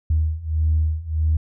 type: beating tone pair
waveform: sine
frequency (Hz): 77.6 / 79.2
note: D#2 / D#2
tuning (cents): -4 / +31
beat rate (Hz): 1.6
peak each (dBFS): -21 / -19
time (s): 0.1-1.37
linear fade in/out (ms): 5
effects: tanh soft clip ceiling -10 dBFS